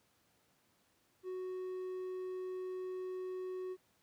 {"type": "tone", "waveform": "triangle", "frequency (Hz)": 370, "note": "F#4", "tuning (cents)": 0, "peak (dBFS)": -37, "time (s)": [1.23, 3.77], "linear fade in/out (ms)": 50, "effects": ["pink hiss -73 dBFS RMS until 4.02 s", "high-pass 100 Hz 12 dB/octave"]}